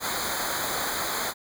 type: noise with comb filter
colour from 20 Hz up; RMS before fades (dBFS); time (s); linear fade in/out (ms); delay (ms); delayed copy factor
pink; -29; 0-1.34; 50; 0.36; -0.9
effects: none